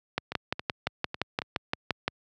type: two click trains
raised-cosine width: 0.3 ms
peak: -17 / -10 dBFS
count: 5 / 12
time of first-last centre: 0.32-1.419 / 0.18-2.08 s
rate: 3.64 / 5.79 Hz
effects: high-pass 80 Hz 12 dB/octave